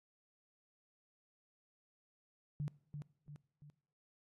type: tone with echo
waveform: sine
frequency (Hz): 146.83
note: D3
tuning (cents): 0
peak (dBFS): -36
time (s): 2.6-2.68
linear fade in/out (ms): 0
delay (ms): 340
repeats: 3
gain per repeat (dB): -6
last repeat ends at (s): 3.7
effects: noise-tail reverb RT60 0.8 s tail -23 dB re dry + AAC 32 kbps